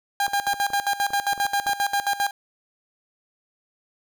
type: tone with tremolo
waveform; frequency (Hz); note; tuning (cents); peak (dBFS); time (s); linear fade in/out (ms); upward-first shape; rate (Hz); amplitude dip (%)
30% pulse; 805; G5; +46; -17; 0.2-2.31; 2; square; 7.5; 80
type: clicks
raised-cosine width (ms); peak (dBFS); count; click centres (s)
1; -25; 10; 0.28 / 0.473 / 0.541 / 0.703 / 1.105 / 1.327 / 1.378 / 1.453 / 1.664 / 1.694
effects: none